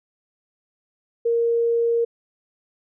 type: tone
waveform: sine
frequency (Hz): 466.2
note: A#4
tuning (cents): 0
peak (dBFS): -17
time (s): 1.25-2.05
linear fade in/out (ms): 10
effects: none